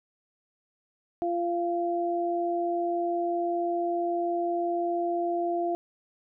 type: tone pair together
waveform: sine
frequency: 345.2 / 690.4 Hz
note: F4 / F5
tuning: -20 / -20 cents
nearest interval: octave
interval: 1200 cents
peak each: -28 dBFS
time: 1.22-5.75 s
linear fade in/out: 0 ms
effects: none